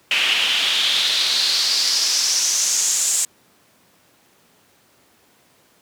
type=noise with band-pass filter sweep; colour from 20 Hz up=pink; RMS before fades=-19 dBFS; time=0.11-3.25 s; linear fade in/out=2 ms; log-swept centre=2700 to 7700 Hz; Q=4.1; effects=pink hiss -56 dBFS RMS until 5.81 s + high-pass 150 Hz 12 dB/octave